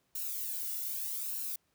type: noise with flanger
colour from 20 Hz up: violet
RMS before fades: -37 dBFS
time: 0.15-1.56 s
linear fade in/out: 5 ms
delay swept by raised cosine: 0.72 to 1.44 ms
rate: 0.82 Hz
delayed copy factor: +0.7
effects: pink hiss -75 dBFS RMS until 1.74 s + high-pass 60 Hz 12 dB/octave